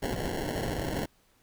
violet noise with sample-and-hold, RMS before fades -32 dBFS, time 0.02-1.06 s, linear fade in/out 10 ms, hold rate 1225 Hz, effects pink hiss -66 dBFS RMS until 1.42 s

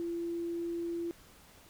sine tone, 340 Hz, F4, 46 cents flat, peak -33 dBFS, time 0-1.11 s, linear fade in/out 0 ms, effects pink hiss -58 dBFS RMS until 1.69 s

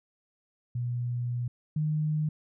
sine tone pair in turn, 121.6 / 153.21 Hz, B2 / D#3, -26 / -26 cents, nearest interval major third, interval 400 cents, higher second, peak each -28 / -25 dBFS, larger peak second, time 0.75-1.48 / 1.76-2.29 s, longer first, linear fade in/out 5 ms, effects none

